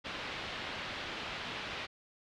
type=low-pass noise; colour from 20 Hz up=white; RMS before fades=-41 dBFS; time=0.04-1.87 s; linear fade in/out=20 ms; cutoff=3600 Hz; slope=24 dB/octave; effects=none